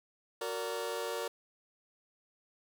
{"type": "chord", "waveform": "sawtooth", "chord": "Gb augmented", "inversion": "none", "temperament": "just", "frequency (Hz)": [370, 462.5, 578.1], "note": ["Gb4", "Bb4", "D5"], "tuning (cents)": [0, -14, -27], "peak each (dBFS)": [-38, -33, -36], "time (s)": [0.41, 1.28], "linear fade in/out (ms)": 5, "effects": []}